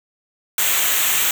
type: noise with comb filter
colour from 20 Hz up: white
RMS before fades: -18 dBFS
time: 0.58-1.31 s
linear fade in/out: 2 ms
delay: 0.2 ms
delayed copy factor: -0.7
effects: none